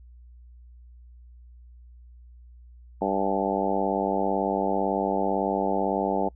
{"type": "harmonic tone with a mistuned harmonic", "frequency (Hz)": 98, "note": "G2", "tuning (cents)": 0, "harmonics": [2, 3, 4, 5, 6, 7, 8, 9], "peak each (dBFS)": [-31, -31, -31, -31, -31, -31, -31, -31], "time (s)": [3.01, 6.29], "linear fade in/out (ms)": 10, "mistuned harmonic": 9, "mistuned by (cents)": -32, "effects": ["noise-tail reverb RT60 0.1 s tail -25 dB re dry", "added 60 Hz sine -46 dBFS peak until 6.35 s"]}